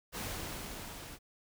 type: noise with level ramp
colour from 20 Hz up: pink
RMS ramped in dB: -38 to -48 dBFS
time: 0.12-1.19 s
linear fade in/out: 50 ms
effects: none